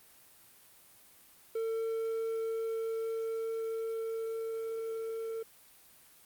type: tone with level ramp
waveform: triangle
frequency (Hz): 450.4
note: A4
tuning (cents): +40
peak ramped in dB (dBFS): -29 to -33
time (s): 1.55-5.43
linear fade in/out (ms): 5
effects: white hiss -59 dBFS RMS until 6.25 s + Opus 32 kbps